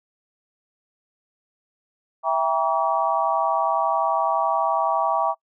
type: chord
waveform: sine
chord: E diminished seventh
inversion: none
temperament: just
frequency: 659.3 / 791.1 / 949.3 / 1139.2 Hz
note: E5 / G5 / Bb5 / Db6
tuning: 0 / +16 / +31 / +47 cents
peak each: -24 dBFS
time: 2.23-5.35 s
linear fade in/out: 50 ms
effects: noise-tail reverb RT60 0.1 s tail -26 dB re dry